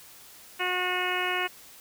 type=harmonic tone; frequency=363.1 Hz; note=F#4; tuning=33 cents flat; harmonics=1 / 2 / 3 / 4 / 5 / 6 / 7 / 8; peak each=-34 / -34 / -34 / -34 / -34 / -34 / -34 / -34 dBFS; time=0.59-1.48 s; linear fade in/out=20 ms; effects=white hiss -50 dBFS RMS until 1.8 s